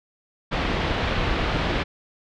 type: low-pass noise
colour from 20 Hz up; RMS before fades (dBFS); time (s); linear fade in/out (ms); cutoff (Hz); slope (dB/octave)
pink; -24; 0.51-1.84; 20; 3700; 24
effects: none